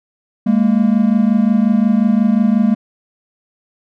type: tone pair together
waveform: triangle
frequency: 204.4 / 230 Hz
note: G#3 / A#3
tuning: -27 / -23 cents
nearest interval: major second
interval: 204 cents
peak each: -11 dBFS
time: 0.46-2.75 s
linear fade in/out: 10 ms
effects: none